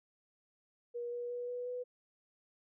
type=tone with pitch steps; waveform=sine; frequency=478.4 / 482.6 / 486.8 / 491 / 495.3 Hz; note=A#4 / B4 / B4 / B4 / B4; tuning=+45 / -40 / -25 / -10 / +5 cents; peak=-37 dBFS; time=0.94-1.84 s; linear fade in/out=20 ms; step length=180 ms; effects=none